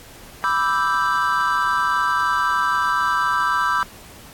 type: chord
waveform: triangle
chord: E minor seventh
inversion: second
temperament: equal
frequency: 987.8 / 1174.7 / 1318.5 / 1568 Hz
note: B5 / D6 / E6 / G6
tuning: 0 / 0 / 0 / 0 cents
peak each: -21 dBFS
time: 0.44-3.83 s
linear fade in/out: 0 ms
effects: pink hiss -43 dBFS RMS until 4.33 s + AAC 64 kbps